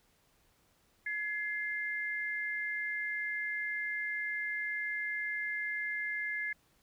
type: tone pair together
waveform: sine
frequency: 1698.3 / 2093 Hz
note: G#6 / C7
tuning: +38 / 0 cents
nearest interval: major third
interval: 362 cents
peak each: -36 / -36 dBFS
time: 1.06-6.53 s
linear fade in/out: 5 ms
effects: pink hiss -70 dBFS RMS until 6.82 s